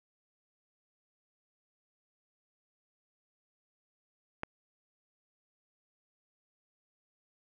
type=click; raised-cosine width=0.5 ms; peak=-19 dBFS; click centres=4.434 s; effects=none

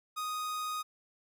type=tone; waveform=45% pulse; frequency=1244.5 Hz; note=D#6; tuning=in tune; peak=-34 dBFS; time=0.16-0.83 s; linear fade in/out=20 ms; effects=none

